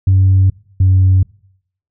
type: tone pair in turn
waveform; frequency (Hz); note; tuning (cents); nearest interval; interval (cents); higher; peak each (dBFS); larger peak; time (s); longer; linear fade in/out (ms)
sine; 95.2 / 93.94; F#2 / F#2; +50 / +27; unison; 23; first; -5; neither; 0.07-0.5 / 0.8-1.23; neither; 5
effects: noise-tail reverb RT60 0.7 s tail -25 dB re dry + tanh soft clip ceiling -4 dBFS